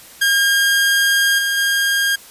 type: tone with level steps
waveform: sawtooth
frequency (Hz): 1616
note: G#6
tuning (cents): -48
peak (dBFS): -9 / -13 / -11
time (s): 0.21-2.16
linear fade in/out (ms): 10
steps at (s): 1.38 / 1.57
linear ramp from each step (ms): 10
effects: white hiss -41 dBFS RMS until 2.3 s + resampled to 32000 Hz